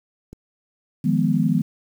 click, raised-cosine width 3 ms, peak -25 dBFS, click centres 0.33 s
sine chord, F half-diminished seventh, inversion third, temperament equal, 155.56 / 174.61 / 207.7 / 246.9 Hz, Eb3 / F3 / Ab3 / Cb4, 0 / 0 / 0 / 0 cents, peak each -22 dBFS, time 1.04-1.62 s, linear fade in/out 10 ms
effects 8-bit

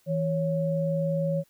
sine tone pair together, 163.12 / 554.4 Hz, E3 / C#5, -18 / 0 cents, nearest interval octave + major sixth, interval 2118 cents, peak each -26 / -27 dBFS, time 0.06-1.44 s, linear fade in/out 50 ms, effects white hiss -65 dBFS RMS until 1.49 s

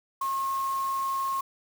sine tone in noise, 1079 Hz, C#6, 47 cents flat, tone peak -26 dBFS, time 0.21-1.41 s, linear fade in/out 5 ms, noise white, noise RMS -44 dBFS, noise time 0.21-1.41 s, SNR +15 dB, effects none

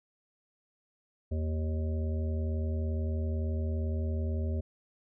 harmonic tone with a mistuned harmonic, 77.78 Hz, D#2, in tune, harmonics 1 / 3 / 5 / 7 / 8, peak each -29 / -39 / -43 / -46 / -47 dBFS, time 1.31-4.61 s, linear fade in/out 10 ms, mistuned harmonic 1, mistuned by +84 cents, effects none

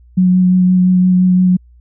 sine tone with vibrato, 182.9 Hz, F#3, 20 cents flat, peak -7 dBFS, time 0.17-1.57 s, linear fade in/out 10 ms, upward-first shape sine, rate 5.8 Hz, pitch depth 13 cents each way, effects added 60 Hz sine -41 dBFS peak until 1.8 s

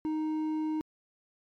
sine tone with hard clipping, 311.1 Hz, D#4, in tune, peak -30 dBFS, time 0.05-0.81 s, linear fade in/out 0 ms, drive 5 dB, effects MP3 96 kbps

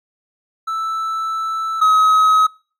triangle tone pair in turn, 1318.5 / 1273.5 Hz, E6 / D#6, 0 / +40 cents, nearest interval minor second, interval 60 cents, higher first, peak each -17 / -7 dBFS, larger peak second, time 0.67-1.81 / 1.81-2.47 s, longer first, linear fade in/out 10 ms, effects noise-tail reverb RT60 0.4 s tail -25 dB re dry + MP3 64 kbps

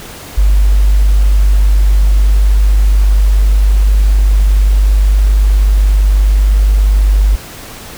sine tone, 49.96 Hz, G1, 34 cents sharp, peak -5 dBFS, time 0.37-7.36 s, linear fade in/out 10 ms, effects pink hiss -30 dBFS RMS until 7.97 s

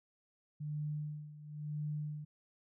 sine tone with tremolo, 149.9 Hz, D3, 36 cents sharp, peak -35 dBFS, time 0.6-2.25 s, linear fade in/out 10 ms, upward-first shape sine, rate 0.97 Hz, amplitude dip 80%, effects none

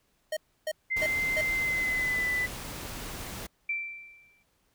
square tone bursts, 622.3 Hz, D#5, in tune, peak -29 dBFS, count 4, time 0.32-1.412 s, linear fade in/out 5 ms, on 48 ms, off 300 ms
sine tone with pitch glide, 2078 to 1994.5 Hz, C7 to B6, -12 to +17 cents, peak -26 dBFS, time 0.9-2.47 s, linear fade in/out 20 ms, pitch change -71 cents, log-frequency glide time 1.54-2.26 s
pink noise, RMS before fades -39 dBFS, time 0.96-3.47 s, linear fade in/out 10 ms
sine tone with exponential decay, 2343 Hz, D7, 5 cents flat, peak -26 dBFS, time 3.69-4.43 s, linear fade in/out 5 ms, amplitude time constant 160 ms
effects pink hiss -71 dBFS RMS until 4.74 s

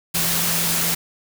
sine tone in noise, 169.4 Hz, E3, 48 cents sharp, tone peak -29 dBFS, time 0.14-0.95 s, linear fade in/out 10 ms, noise white, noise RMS -21 dBFS, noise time 0.14-0.95 s, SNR -11 dB, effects none

